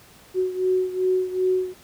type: beating tone pair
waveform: sine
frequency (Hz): 370 / 372.6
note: F#4 / F#4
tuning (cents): 0 / +12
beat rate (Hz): 2.6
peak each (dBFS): -21 / -25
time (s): 0.34-1.74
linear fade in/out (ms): 50
effects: pink hiss -50 dBFS RMS until 1.83 s + high-pass 60 Hz 12 dB/octave